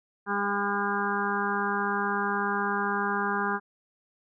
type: harmonic tone with a mistuned harmonic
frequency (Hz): 201.8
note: G#3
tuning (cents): -49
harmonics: 1 / 2 / 4 / 5 / 6 / 7 / 8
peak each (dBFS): -33 / -33 / -33 / -33 / -33 / -33 / -33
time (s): 0.26-3.6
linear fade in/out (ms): 50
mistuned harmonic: 7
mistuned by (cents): +16
effects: none